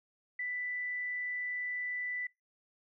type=tone; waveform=sine; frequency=1983 Hz; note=B6; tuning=7 cents sharp; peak=-34 dBFS; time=0.39-2.27 s; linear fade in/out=5 ms; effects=noise-tail reverb RT60 0.2 s tail -24 dB re dry